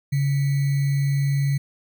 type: tone with sample-and-hold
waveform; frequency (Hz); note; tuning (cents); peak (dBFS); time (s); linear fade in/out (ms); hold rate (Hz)
sine; 139.8; C#3; +15; -18; 0.12-1.58; 10; 2100
effects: none